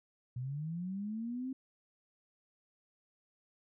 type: linear sweep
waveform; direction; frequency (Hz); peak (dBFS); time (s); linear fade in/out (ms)
sine; up; 120 to 266.6; -36; 0.36-1.53; 5
effects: none